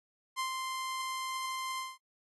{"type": "tone with ADSR envelope", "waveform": "sawtooth", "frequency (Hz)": 1045, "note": "C6", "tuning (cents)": -2, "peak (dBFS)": -27, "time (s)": [0.36, 1.98], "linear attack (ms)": 36, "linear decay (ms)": 97, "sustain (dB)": -4, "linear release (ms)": 200, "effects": ["AAC 32 kbps"]}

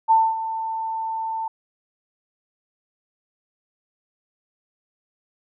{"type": "tone with ADSR envelope", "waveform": "sine", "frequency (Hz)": 893, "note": "A5", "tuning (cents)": 25, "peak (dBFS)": -11, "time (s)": [0.08, 1.48], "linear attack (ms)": 29, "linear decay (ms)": 240, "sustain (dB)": -13, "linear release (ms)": 4, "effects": []}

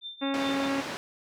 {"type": "tone with tremolo", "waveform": "sine", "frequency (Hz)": 3578, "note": "A7", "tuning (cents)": 28, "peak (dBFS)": -34, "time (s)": [0.01, 0.7], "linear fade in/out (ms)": 50, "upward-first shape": "triangle", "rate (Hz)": 4.8, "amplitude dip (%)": 90}
{"type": "harmonic tone", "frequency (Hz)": 274.8, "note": "C#4", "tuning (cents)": -15, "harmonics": [1, 2, 3, 4, 5, 6, 7, 8, 9, 10], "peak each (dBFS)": [-28, -34, -38, -40, -42, -44, -45, -46, -47, -48], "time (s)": [0.21, 0.82], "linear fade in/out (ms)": 20}
{"type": "band-pass noise", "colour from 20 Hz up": "pink", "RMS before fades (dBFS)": -36, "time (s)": [0.34, 0.97], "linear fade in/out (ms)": 0, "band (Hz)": [220, 4600], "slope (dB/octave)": 12}
{"effects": []}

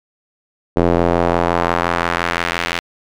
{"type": "tone with band-pass filter sweep", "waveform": "square", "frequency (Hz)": 42.88, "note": "F1", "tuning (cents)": -31, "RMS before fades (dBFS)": -17, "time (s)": [0.76, 2.8], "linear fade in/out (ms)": 10, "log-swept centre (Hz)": [440, 2600], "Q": 1.1, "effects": []}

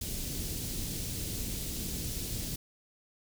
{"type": "band-stop noise", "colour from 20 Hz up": "pink", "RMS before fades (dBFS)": -36, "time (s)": [0.01, 2.56], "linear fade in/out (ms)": 5, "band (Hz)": [290, 4300], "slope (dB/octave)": 12, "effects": []}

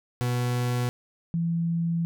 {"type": "tone pair in turn", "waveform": ["40% pulse", "sine"], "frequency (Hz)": [122.8, 167.87], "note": ["B2", "E3"], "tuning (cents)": [-9, 32], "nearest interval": "perfect fourth", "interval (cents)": 541, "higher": "second", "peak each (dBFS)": -23, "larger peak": "neither", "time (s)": [[0.21, 0.89], [1.34, 2.05]], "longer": "second", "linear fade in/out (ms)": 0, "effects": []}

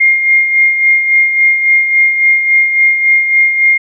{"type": "tone with tremolo", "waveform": "sine", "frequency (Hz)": 2124, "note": "C7", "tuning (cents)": 25, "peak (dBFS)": -4, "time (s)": [0, 3.78], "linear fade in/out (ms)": 10, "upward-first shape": "sine", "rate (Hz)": 3.6, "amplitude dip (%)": 55, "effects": []}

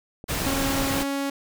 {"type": "clicks", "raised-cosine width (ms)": 2, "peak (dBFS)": -25, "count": 2, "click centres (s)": [0.241, 0.42]}
{"type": "noise", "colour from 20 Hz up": "pink", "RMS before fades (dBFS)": -27, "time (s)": [0.28, 1.04], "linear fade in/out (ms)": 20}
{"type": "tone with pitch glide", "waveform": "sawtooth", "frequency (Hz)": [273.1, 277.9], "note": ["C#4", "C#4"], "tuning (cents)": [-26, 4], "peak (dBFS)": -21, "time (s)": [0.46, 1.3], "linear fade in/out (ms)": 5, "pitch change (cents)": 30, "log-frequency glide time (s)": [0.93, 1.01]}
{"effects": []}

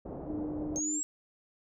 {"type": "low-pass noise", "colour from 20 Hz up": "white", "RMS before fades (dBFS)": -41, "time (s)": [0.05, 0.8], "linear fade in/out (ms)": 10, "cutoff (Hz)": 610, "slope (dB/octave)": 24}
{"type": "tone", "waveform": "sine", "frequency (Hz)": 302.7, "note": "D#4", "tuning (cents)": -48, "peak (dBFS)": -34, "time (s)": [0.25, 1.02], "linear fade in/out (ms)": 50}
{"type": "linear sweep", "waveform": "sine", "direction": "up", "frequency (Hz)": [6380, 7690], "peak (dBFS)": -31, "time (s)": [0.76, 1.03], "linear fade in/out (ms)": 0}
{"effects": []}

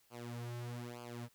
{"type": "tone with flanger", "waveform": "sawtooth", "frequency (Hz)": 120, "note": "B2", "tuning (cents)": -49, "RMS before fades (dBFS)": -45, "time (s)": [0.1, 1.29], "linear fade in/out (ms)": 50, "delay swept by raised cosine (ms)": [0.52, 4.12], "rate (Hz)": 1.1, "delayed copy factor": -0.9, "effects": ["white hiss -71 dBFS RMS until 1.34 s"]}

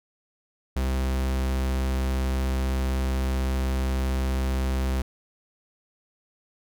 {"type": "tone", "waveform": "45% pulse", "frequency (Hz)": 65.41, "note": "C2", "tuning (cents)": 0, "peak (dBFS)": -23, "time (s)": [0.76, 5.02], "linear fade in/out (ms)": 5, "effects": []}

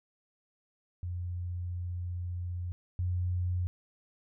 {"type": "tone pair in turn", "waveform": "sine", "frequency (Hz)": [88.5, 89.58], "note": ["F2", "F2"], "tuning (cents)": [23, 44], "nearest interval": "unison", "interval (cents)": 21, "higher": "second", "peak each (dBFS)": [-33, -28], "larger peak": "second", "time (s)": [[1.03, 2.72], [2.99, 3.67]], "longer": "first", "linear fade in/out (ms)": 0, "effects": []}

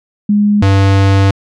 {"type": "tone pair in turn", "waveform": ["sine", "square"], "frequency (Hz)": [206.6, 97.78], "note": ["G#3", "G2"], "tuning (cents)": [-9, -4], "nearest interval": "octave + minor second", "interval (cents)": 1295, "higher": "first", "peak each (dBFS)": -7, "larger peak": "neither", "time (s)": [[0.29, 0.62], [0.62, 1.31]], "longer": "second", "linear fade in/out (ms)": 5, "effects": ["low-pass 5000 Hz 12 dB/octave"]}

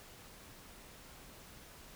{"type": "silence", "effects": ["pink hiss -55 dBFS RMS until 1.95 s"]}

